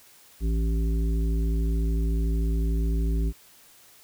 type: harmonic tone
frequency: 55.4 Hz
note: A1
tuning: 13 cents sharp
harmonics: 1 / 3 / 5 / 7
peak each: -22 / -32 / -36 / -39 dBFS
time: 0.4-3.33 s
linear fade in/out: 50 ms
effects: white hiss -54 dBFS RMS until 4.03 s